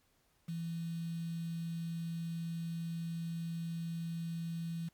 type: tone with quantisation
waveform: sine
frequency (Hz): 166.6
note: E3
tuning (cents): +19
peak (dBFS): -36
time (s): 0.48-4.89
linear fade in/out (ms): 10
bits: 9
effects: pink hiss -73 dBFS RMS until 4.93 s + MP3 96 kbps